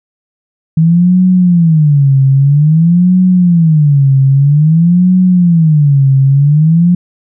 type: tone with vibrato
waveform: sine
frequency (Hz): 157.7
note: D#3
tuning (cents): +24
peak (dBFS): -4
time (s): 0.77-6.95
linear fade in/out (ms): 5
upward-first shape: sine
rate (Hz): 0.51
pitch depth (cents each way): 270
effects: none